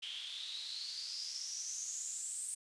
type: noise with band-pass filter sweep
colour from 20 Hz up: white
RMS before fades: -43 dBFS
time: 0.02-2.55 s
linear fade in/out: 10 ms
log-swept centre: 3100 to 8600 Hz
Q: 8.9
effects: resampled to 22050 Hz